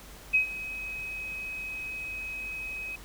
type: tone with ADSR envelope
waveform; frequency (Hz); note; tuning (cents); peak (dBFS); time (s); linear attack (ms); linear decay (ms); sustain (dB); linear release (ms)
sine; 2536; D#7; +32; -18; 0.33-2.96; 19; 110; -16; 8
effects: added 47 Hz sine -49 dBFS peak until 3.04 s + pink hiss -49 dBFS RMS until 3.04 s